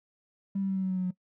triangle tone with pitch steps, 196 / 193.97 / 191.97 / 189.98 / 188.02 / 186.07 / 184.15 / 182.24 Hz, G3 / G3 / G3 / F#3 / F#3 / F#3 / F#3 / F#3, 0 / -18 / -36 / +46 / +28 / +10 / -8 / -26 cents, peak -23 dBFS, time 0.55-1.11 s, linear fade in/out 10 ms, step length 70 ms, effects noise-tail reverb RT60 0.1 s tail -22 dB re dry + tanh soft clip ceiling -25 dBFS

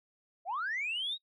sine linear sweep, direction up, 630 to 3848 Hz, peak -31 dBFS, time 0.45-1.18 s, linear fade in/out 50 ms, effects noise-tail reverb RT60 0.1 s tail -26 dB re dry + tanh soft clip ceiling -28 dBFS

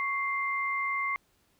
sine tone pair together, 1108.7 / 2093 Hz, C#6 / C7, 0 / 0 cents, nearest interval major seventh, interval 1100 cents, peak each -31 / -30 dBFS, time 0-1.16 s, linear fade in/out 0 ms, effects pink hiss -69 dBFS RMS until 1.59 s

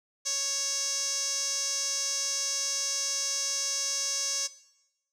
sawtooth tone with band-pass filter, 554.4 Hz, C#5, in tune, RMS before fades -30 dBFS, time 0.25-4.48 s, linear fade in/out 20 ms, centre 6100 Hz, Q 6.8, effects noise-tail reverb RT60 0.9 s tail -18 dB re dry

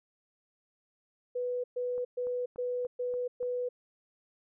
sine tone bursts, 493.9 Hz, B4, in tune, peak -30 dBFS, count 6, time 1.35-3.69 s, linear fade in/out 10 ms, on 290 ms, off 120 ms
click train, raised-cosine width 1 ms, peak -38 dBFS, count 6, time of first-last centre 1.98-3.429 s, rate 3.45 Hz
effects none

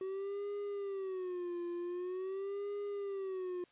triangle tone with vibrato, 376.3 Hz, F#4, 29 cents sharp, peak -35 dBFS, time 0.01-3.64 s, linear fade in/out 2 ms, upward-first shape sine, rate 0.45 Hz, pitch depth 140 cents each way, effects white hiss -67 dBFS RMS until 3.71 s + resampled to 8000 Hz

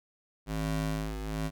25% pulse ring-modulated tone, 105.8 Hz, G#2, 33 cents sharp, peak -24 dBFS, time 0.46-1.51 s, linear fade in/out 50 ms, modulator 53.5 Hz, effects none

